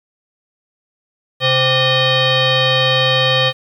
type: tone with frequency modulation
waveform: sine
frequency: 1825 Hz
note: A#6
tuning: 37 cents flat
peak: -11 dBFS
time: 1.4-3.53 s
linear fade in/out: 50 ms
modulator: 652 Hz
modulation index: 3.2
effects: 8-bit